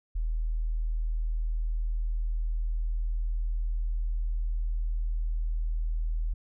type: tone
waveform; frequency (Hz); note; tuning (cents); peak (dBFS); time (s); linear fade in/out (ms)
sine; 40.03; D#1; +50; -26; 0.15-6.34; 10
effects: none